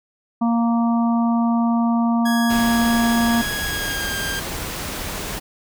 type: harmonic tone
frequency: 232.8 Hz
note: A#3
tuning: 2 cents flat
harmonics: 1 / 3 / 4 / 5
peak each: -16 / -26 / -28 / -30 dBFS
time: 0.41-3.42 s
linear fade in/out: 10 ms
type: tone with pitch glide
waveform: sawtooth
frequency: 1661.2 to 1598.1 Hz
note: G#6 to G6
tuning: 0 to +33 cents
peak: -21 dBFS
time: 2.25-4.4 s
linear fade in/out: 10 ms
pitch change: -67 cents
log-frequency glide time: 3.62-4.18 s
type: noise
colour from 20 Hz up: pink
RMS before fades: -28 dBFS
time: 2.49-5.4 s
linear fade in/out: 20 ms
effects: none